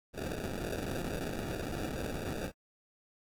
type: noise with sample-and-hold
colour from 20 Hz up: blue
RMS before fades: -37 dBFS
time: 0.13-2.52 s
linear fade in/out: 50 ms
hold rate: 1050 Hz
effects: AAC 64 kbps